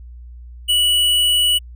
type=tone with tanh clipping; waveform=sine; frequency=2943 Hz; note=F#7; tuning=10 cents flat; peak=-14 dBFS; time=0.68-1.59 s; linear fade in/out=20 ms; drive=17 dB; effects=added 60 Hz sine -34 dBFS peak until 1.75 s